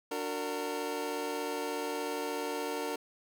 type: chord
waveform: 25% pulse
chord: D augmented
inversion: none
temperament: just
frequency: 293.7 / 367.1 / 458.9 Hz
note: D4 / F#4 / A#4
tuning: 0 / -14 / -27 cents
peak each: -35 / -37 / -32 dBFS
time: 0.11-2.96 s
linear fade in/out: 5 ms
effects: none